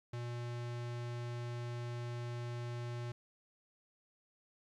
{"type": "tone", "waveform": "square", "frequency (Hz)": 120, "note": "B2", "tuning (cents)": -49, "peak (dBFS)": -40, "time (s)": [0.13, 3.12], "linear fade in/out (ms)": 5, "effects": ["low-pass 6000 Hz 12 dB/octave", "13-bit"]}